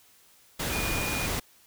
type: tone in noise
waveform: sine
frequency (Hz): 2441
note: D#7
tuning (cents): -34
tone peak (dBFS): -33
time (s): 0.72-1.27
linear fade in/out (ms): 10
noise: pink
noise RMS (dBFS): -30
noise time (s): 0.59-1.4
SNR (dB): -6
effects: white hiss -59 dBFS RMS until 1.66 s